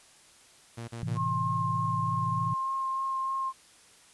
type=tone bursts; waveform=sawtooth; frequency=116.54 Hz; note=A#2; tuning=in tune; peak=-33 dBFS; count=3; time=0.77-1.18 s; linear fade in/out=10 ms; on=110 ms; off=40 ms
type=chord; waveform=sine; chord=A minor; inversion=none; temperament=equal; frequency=110 / 130.81 / 164.81 Hz; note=A2 / C3 / E3; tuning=0 / 0 / 0 cents; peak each=-34 dBFS; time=1.03-2.54 s; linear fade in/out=0 ms
type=tone with vibrato; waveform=sine; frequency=1066 Hz; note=C6; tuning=32 cents sharp; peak=-28 dBFS; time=1.15-3.53 s; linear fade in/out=50 ms; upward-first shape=sine; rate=3.3 Hz; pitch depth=10 cents each way
effects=white hiss -57 dBFS RMS until 4.13 s + resampled to 24000 Hz